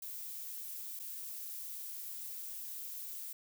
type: noise with dropouts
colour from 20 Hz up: violet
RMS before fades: -44 dBFS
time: 0.02-3.33 s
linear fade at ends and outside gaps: 5 ms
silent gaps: 0.993-0.997 s
effects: none